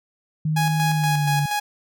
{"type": "tone with pitch glide", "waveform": "sine", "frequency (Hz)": [155.4, 144.99], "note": ["D#3", "D3"], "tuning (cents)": [-2, -22], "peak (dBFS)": -19, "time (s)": [0.45, 1.46], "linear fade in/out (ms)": 5, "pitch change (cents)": -120, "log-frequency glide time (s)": [0.91, 1.31]}
{"type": "tone with tremolo", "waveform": "sawtooth", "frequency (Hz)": 831, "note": "G#5", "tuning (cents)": 1, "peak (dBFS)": -17, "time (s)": [0.56, 1.6], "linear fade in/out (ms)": 10, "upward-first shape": "square", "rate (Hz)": 4.2, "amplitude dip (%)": 45}
{"effects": []}